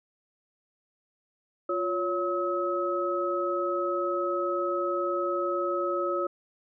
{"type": "tone cluster", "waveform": "sine", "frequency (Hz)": [351.8, 559, 1283], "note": ["F4", "C#5", "E6"], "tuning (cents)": [13, 14, -47], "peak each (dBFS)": -30, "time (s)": [1.69, 6.27], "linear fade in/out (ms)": 5, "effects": []}